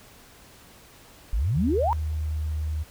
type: exponential sweep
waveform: sine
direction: up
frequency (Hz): 44.94 to 992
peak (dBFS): -21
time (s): 1.33-1.93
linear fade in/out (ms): 0
type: tone with pitch glide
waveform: sine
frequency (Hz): 77.5 to 76.96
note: D#2 to D#2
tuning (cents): -6 to -18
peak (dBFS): -25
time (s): 1.55-2.84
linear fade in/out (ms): 20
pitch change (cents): -12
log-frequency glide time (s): 2.19-2.41
effects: pink hiss -51 dBFS RMS until 2.9 s